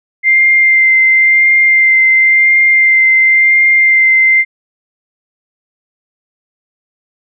sine tone with vibrato, 2093 Hz, C7, in tune, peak -5 dBFS, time 0.23-4.45 s, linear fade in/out 50 ms, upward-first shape sine, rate 0.95 Hz, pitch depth 13 cents each way, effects none

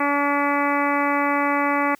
harmonic tone, 285.8 Hz, D4, 47 cents flat, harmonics 1 / 2 / 3 / 4 / 5 / 6 / 7 / 8 / 9, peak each -24 / -27 / -25 / -24 / -30 / -33 / -27 / -31 / -39 dBFS, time 0-1.95 s, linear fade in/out 5 ms, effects white hiss -56 dBFS RMS until 1.99 s

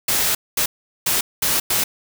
white noise bursts at uneven times, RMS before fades -19 dBFS, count 5, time 0.08-0.35 / 0.57-0.66 / 1.06-1.21 / 1.42-1.6 / 1.7-1.84 s, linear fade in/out 5 ms, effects none

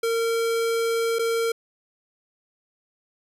square tone with dropouts, 458.7 Hz, A#4, 28 cents flat, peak -22 dBFS, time 0.03-1.52 s, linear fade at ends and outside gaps 5 ms, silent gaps 1.187-1.192 s, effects resampled to 32000 Hz

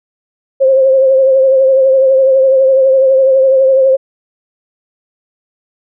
sine tone with vibrato, 531 Hz, C5, 25 cents sharp, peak -5 dBFS, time 0.6-3.97 s, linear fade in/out 20 ms, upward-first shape triangle, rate 12 Hz, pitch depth 44 cents each way, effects none

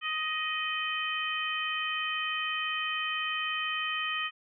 harmonic tone with a mistuned harmonic, 626 Hz, D#5, 10 cents sharp, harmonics 2 / 3 / 4 / 5, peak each -35 / -35 / -35 / -35 dBFS, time 0.01-4.31 s, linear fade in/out 50 ms, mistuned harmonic 5, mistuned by -32 cents, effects none

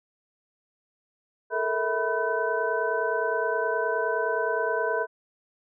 sine tone cluster, 433.7 / 463.3 / 651 / 989 / 1522 Hz, A4 / A#4 / E5 / B5 / F#6, -25 / -11 / -22 / +2 / +48 cents, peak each -30 dBFS, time 1.5-5.07 s, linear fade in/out 50 ms, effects none

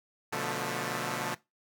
5% pulse chord, B half-diminished seventh, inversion none, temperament equal with one note detuned, 123.47 / 146.83 / 177.26 / 220 Hz, B2 / D3 / F3 / A3, 0 / 0 / +26 / 0 cents, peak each -26 dBFS, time 0.32-1.35 s, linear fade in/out 10 ms, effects noise-tail reverb RT60 0.2 s tail -19 dB re dry

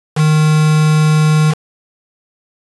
triangle tone with quantisation, 154.3 Hz, D#3, 14 cents flat, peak -6 dBFS, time 0.15-1.55 s, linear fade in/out 50 ms, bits 3, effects resampled to 24000 Hz

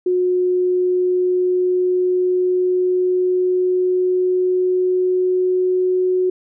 sine tone with pitch glide, 362.8 to 367.7 Hz, F#4 to F#4, -34 to -11 cents, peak -14 dBFS, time 0.06-6.3 s, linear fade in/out 5 ms, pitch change +23 cents, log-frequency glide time 0.44-6.04 s, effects none

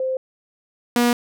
sine / sawtooth tone pair in turn, 521 / 240.5 Hz, C5 / B3, -7 / -46 cents, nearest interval octave + minor second, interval 1339 cents, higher first, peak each -20 / -11 dBFS, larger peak second, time 0-0.17 / 0.96-1.13 s, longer neither, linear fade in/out 2 ms, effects none

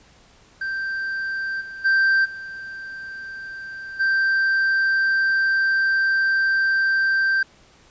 triangle tone with level steps, 1568 Hz, G6, in tune, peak -22 / -31 / -13 / -30 / -15 dBFS, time 0.61-7.43 s, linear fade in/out 5 ms, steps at 1.6 / 1.84 / 2.24 / 3.99 s, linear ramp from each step 20 ms, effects pink hiss -53 dBFS RMS until 7.9 s + resampled to 16000 Hz

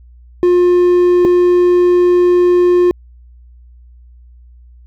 triangle tone pair in turn, 355.4 / 355.4 Hz, F4 / F4, +30 / +30 cents, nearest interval unison, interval 0 cents, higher neither, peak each -5 dBFS, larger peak neither, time 0.43-1.25 / 1.25-2.91 s, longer second, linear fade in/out 0 ms, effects added 60 Hz sine -38 dBFS peak until 4.86 s

